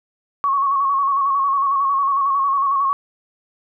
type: tone with vibrato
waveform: sine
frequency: 1105 Hz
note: C#6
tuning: 6 cents flat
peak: -15 dBFS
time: 0.44-2.93 s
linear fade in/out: 0 ms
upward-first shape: square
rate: 11 Hz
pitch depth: 39 cents each way
effects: none